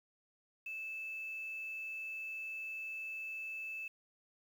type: tone with quantisation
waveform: sine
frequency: 2627 Hz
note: E7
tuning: 7 cents flat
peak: -40 dBFS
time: 0.66-3.88 s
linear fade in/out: 5 ms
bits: 10
effects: none